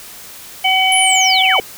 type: harmonic tone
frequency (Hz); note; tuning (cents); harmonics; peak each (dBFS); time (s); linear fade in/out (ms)
756; F#5; +37; 1 / 3 / 4; -15 / -15 / -15; 0.64-1.6; 10
type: linear sweep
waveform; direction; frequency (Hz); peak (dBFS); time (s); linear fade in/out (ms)
sine; down; 10970 to 370; -15; 0.92-1.6; 0
effects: white hiss -35 dBFS RMS until 1.77 s